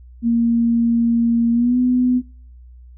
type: tone with pitch glide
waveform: sine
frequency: 233.1 to 249.8 Hz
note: A#3 to B3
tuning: 0 to +20 cents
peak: -13 dBFS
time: 0.22-2.22 s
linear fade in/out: 50 ms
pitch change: +120 cents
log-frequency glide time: 1.52-1.78 s
effects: noise-tail reverb RT60 0.5 s tail -21 dB re dry + added 61 Hz sine -39 dBFS peak until 2.97 s